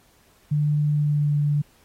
sine tone with pitch glide, 148.6 to 146.55 Hz, D3 to D3, +21 to -3 cents, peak -18 dBFS, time 0.51-1.62 s, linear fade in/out 10 ms, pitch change -24 cents, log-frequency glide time 0.9-1.35 s, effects pink hiss -59 dBFS RMS until 1.84 s + AAC 48 kbps

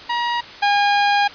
sawtooth tone pair in turn, 953 / 814.2 Hz, A#5 / G#5, +38 / -35 cents, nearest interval minor third, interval 273 cents, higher first, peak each -15 / -10 dBFS, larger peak second, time 0.09-0.41 / 0.62-1.28 s, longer second, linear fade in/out 10 ms, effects white hiss -37 dBFS RMS until 1.34 s + resampled to 11025 Hz

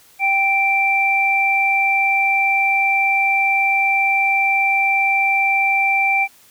sine tone pair together, 783.9 / 2349 Hz, G5 / D7, 0 / 0 cents, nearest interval octave + perfect fifth, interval 1900 cents, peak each -19 / -15 dBFS, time 0.19-6.28 s, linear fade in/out 50 ms, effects white hiss -50 dBFS RMS until 6.5 s

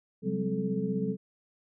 sine tone cluster, 133.8 / 183.7 / 199.7 / 260.7 / 434.2 Hz, C3 / F#3 / G3 / C4 / A4, +39 / -12 / +32 / -6 / -23 cents, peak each -39 / -32 / -32 / -37 / -34 dBFS, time 0.22-1.17 s, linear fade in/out 50 ms, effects none

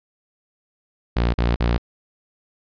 sawtooth tone bursts, 58.8 Hz, A#1, 16 cents sharp, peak -13 dBFS, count 3, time 1.16-1.78 s, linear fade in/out 10 ms, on 180 ms, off 40 ms, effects resampled to 11025 Hz

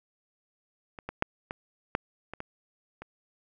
clicks, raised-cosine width 0.5 ms, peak -26 / -20 / -9 / -19 / -10 / -23 / -21 / -26 dBFS, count 8, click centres 0.988 / 1.09 / 1.224 / 1.509 / 1.951 / 2.336 / 2.404 / 3.02 s, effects none

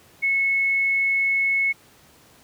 sine tone, 2194 Hz, C#7, 18 cents flat, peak -18 dBFS, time 0.22-1.73 s, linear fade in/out 20 ms, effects pink hiss -53 dBFS RMS until 2.43 s + high-pass 80 Hz 12 dB/octave

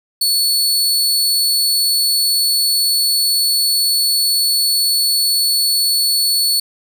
sawtooth tone, 4422 Hz, C#8, 5 cents flat, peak -10 dBFS, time 0.21-6.6 s, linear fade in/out 5 ms, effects none

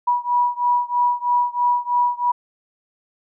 sine beating tone pair, 971 / 974.1 Hz, B5 / B5, -30 / -24 cents, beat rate 3.1 Hz, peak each -19 / -20 dBFS, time 0.07-2.32 s, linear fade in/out 10 ms, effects none

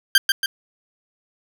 20% pulse tone with echo, 1580 Hz, G6, 13 cents sharp, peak -5 dBFS, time 0.15-0.18 s, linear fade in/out 2 ms, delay 140 ms, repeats 2, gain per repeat -5 dB, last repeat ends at 0.46 s, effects none

